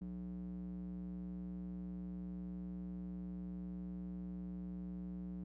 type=tone with band-pass filter; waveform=square; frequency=60.4 Hz; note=B1; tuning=38 cents flat; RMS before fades=-45 dBFS; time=0.01-5.44 s; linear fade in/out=5 ms; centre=210 Hz; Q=6.1; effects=none